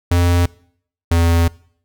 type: tone pair in turn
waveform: square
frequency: 87.31 / 84.38 Hz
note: F2 / E2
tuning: 0 / +41 cents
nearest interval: minor second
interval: 59 cents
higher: first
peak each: -12 dBFS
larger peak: neither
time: 0.11-0.46 / 1.11-1.48 s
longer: second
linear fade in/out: 5 ms
effects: noise-tail reverb RT60 0.6 s tail -23 dB re dry